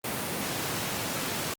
pink high-pass noise, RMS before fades -32 dBFS, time 0.04-1.54 s, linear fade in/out 5 ms, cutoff 110 Hz, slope 24 dB/octave, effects Opus 32 kbps

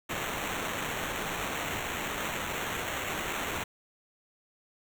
white noise with sample-and-hold, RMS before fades -34 dBFS, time 0.09-3.64 s, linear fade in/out 10 ms, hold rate 4900 Hz, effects none

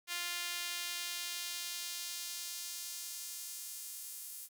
sawtooth tone with high-pass filter sweep, 349.2 Hz, F4, in tune, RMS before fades -42 dBFS, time 0.07-4.49 s, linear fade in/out 50 ms, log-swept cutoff 2200 to 10000 Hz, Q 0.89, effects 10-bit

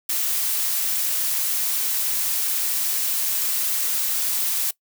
blue noise, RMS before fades -23 dBFS, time 0.09-4.71 s, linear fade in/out 5 ms, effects noise-tail reverb RT60 0.1 s tail -21 dB re dry

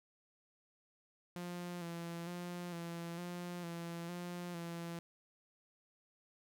sawtooth tone with vibrato, 172.7 Hz, F3, 19 cents flat, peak -38 dBFS, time 1.36-4.99 s, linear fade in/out 0 ms, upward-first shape square, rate 1.1 Hz, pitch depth 33 cents each way, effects none

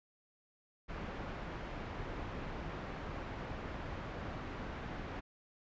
pink low-pass noise, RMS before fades -43 dBFS, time 0.88-5.21 s, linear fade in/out 20 ms, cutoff 1900 Hz, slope 12 dB/octave, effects resampled to 16000 Hz

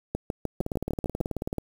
two click trains, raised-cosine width 2 ms, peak -14 / -16 dBFS, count 8 / 19, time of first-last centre 0.15-1.211 / 0.61-1.583 s, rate 6.6 / 18.5 Hz, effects 7-bit

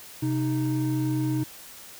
triangle tone pair together, 129.9 / 309.8 Hz, C3 / D#4, -12 / -7 cents, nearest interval octave + minor third, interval 1505 cents, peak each -24 dBFS, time 0.22-1.44 s, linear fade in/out 10 ms, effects white hiss -45 dBFS RMS until 1.99 s

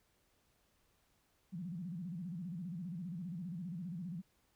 sine tone with vibrato, 174.61 Hz, F3, in tune, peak -40 dBFS, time 1.52-4.22 s, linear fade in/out 20 ms, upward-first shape square, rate 15 Hz, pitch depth 140 cents each way, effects pink hiss -75 dBFS RMS until 4.55 s

